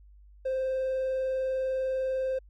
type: tone with vibrato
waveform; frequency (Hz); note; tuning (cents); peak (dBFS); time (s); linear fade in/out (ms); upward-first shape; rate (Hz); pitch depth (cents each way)
triangle; 523.3; C5; 0; -24; 0.45-2.39; 10; sine; 20; 19
effects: tanh soft clip ceiling -21 dBFS + added 50 Hz sine -51 dBFS peak until 2.49 s